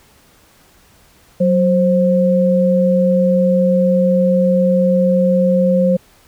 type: tone pair together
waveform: sine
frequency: 185.39 / 528 Hz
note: F#3 / C5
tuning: +4 / +16 cents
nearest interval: octave + tritone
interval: 1812 cents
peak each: -13 dBFS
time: 1.4-5.97 s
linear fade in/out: 10 ms
effects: pink hiss -50 dBFS RMS until 6.27 s